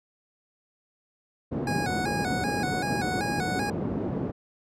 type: band-pass noise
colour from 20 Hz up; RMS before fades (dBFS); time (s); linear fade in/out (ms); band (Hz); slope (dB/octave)
pink; -30; 1.51-4.32; 20; 150 to 420; 12
type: tone with vibrato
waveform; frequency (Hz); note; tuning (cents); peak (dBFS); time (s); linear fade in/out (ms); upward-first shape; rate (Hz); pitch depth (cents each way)
25% pulse; 779; G5; -11; -25; 1.67-3.7; 2; square; 2.6; 93
effects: low-pass 10000 Hz 12 dB/octave